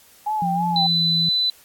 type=tone with vibrato; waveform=sine; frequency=823 Hz; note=G#5; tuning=16 cents flat; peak=-20 dBFS; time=0.26-0.87 s; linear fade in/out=10 ms; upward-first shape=sine; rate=3 Hz; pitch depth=88 cents each way
type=tone with pitch glide; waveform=sine; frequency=174.6 to 165.37 Hz; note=F3 to E3; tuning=0 to +6 cents; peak=-23 dBFS; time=0.42-1.29 s; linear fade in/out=2 ms; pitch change=-94 cents; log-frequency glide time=0.65-1.01 s
type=tone; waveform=sine; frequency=4000 Hz; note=B7; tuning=21 cents sharp; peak=-17 dBFS; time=0.76-1.5 s; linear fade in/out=2 ms
effects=white hiss -51 dBFS RMS until 1.64 s + AAC 64 kbps